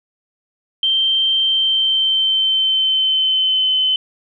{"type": "tone with pitch glide", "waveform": "sine", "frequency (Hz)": [3136, 3050], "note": ["G7", "G7"], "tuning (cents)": [0, -48], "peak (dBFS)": -13, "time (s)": [0.83, 3.96], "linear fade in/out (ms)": 2, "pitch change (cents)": -48, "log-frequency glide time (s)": [1.38, 3.72], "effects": []}